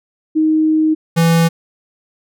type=tone pair in turn; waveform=sine / square; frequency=313 / 166.2 Hz; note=D#4 / E3; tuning=+10 / +15 cents; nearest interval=major seventh; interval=1095 cents; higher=first; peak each=-10 dBFS; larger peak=neither; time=0.35-0.95 / 1.16-1.49 s; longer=first; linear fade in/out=20 ms; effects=none